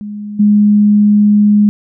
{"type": "tone with level steps", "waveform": "sine", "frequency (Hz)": 207.7, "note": "G#3", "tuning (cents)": 0, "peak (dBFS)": [-21, -5], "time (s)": [0.01, 1.69], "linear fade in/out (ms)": 0, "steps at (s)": 0.39, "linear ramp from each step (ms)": 10, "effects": []}